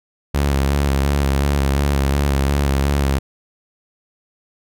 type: tone with vibrato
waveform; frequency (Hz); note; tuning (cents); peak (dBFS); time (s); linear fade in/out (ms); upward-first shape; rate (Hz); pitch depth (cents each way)
sawtooth; 69.8; C#2; +13; -11; 0.34-3.19; 10; square; 2.8; 32
effects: none